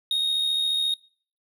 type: tone with amplitude modulation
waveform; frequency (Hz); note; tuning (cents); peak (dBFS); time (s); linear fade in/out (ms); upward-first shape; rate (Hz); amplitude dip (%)
triangle; 3729; A#7; 0; -18; 0.11-0.94; 2; sine; 74.3; 40
effects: noise-tail reverb RT60 0.5 s tail -24 dB re dry